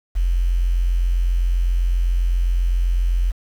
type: tone with quantisation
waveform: sine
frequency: 43.83 Hz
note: F1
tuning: 7 cents sharp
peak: -15 dBFS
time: 0.15-3.32 s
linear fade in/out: 20 ms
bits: 7
effects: none